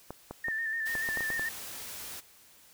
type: clicks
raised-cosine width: 1 ms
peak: -24 dBFS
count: 9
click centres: 0.106 / 0.31 / 0.484 / 0.953 / 1.089 / 1.173 / 1.207 / 1.303 / 1.395 s
type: tone with vibrato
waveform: sine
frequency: 1800 Hz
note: A6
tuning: 39 cents sharp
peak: -30 dBFS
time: 0.44-1.49 s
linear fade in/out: 5 ms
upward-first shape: square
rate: 6.9 Hz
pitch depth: 33 cents each way
type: noise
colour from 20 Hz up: white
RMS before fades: -42 dBFS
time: 0.85-2.21 s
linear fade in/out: 20 ms
effects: white hiss -58 dBFS RMS until 2.73 s